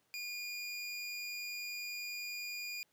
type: tone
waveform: 25% pulse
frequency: 2430 Hz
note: D#7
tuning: 42 cents flat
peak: -36 dBFS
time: 0.14-2.83 s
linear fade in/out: 0 ms
effects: pink hiss -75 dBFS RMS until 2.92 s + high-pass 150 Hz 12 dB/octave